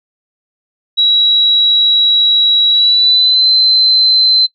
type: tone with pitch glide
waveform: sine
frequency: 3882 to 4077 Hz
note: B7 to C8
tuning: -31 to -46 cents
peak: -6 dBFS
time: 0.97-4.47 s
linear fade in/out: 20 ms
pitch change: +85 cents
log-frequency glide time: 2.69-3.49 s
effects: noise-tail reverb RT60 0.1 s tail -21 dB re dry + MP3 96 kbps